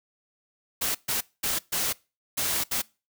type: noise bursts at uneven times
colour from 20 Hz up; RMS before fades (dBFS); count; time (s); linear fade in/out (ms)
white; -27; 6; 0.81-0.95 / 1.08-1.21 / 1.43-1.59 / 1.72-1.93 / 2.37-2.64 / 2.71-2.82; 10
effects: noise-tail reverb RT60 0.3 s tail -23 dB re dry